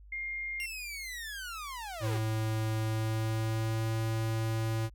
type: tone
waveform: sine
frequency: 2120 Hz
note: C7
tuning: 22 cents sharp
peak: -34 dBFS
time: 0.12-0.66 s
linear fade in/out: 5 ms
type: linear sweep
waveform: sawtooth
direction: down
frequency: 2794 to 349.2 Hz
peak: -35 dBFS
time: 0.6-2.18 s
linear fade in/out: 0 ms
type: tone with pitch glide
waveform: square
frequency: 110 to 111.92 Hz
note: A2 to A2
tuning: 0 to +30 cents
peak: -30 dBFS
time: 2-4.9 s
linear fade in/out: 50 ms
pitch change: +30 cents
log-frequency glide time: 2.79-3.93 s
effects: added 50 Hz sine -50 dBFS peak until 4.94 s